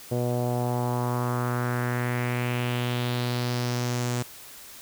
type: tone with low-pass filter sweep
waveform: sawtooth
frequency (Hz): 122.2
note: B2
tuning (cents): -18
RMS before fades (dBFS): -27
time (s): 0.11-4.23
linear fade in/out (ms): 10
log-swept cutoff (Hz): 550 to 7800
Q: 2.8
effects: white hiss -45 dBFS RMS until 4.81 s